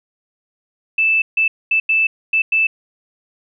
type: tone bursts at uneven times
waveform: sine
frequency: 2637 Hz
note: E7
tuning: in tune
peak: -12 dBFS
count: 6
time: 0.98-1.22 / 1.37-1.48 / 1.71-1.8 / 1.89-2.07 / 2.33-2.42 / 2.52-2.67 s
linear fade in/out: 5 ms
effects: none